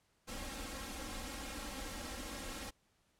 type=noise with comb filter; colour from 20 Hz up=pink; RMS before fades=-44 dBFS; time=0.27-2.71 s; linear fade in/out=20 ms; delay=3.7 ms; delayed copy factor=+0.95; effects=pink hiss -75 dBFS RMS until 3.19 s + low-pass 11000 Hz 12 dB/octave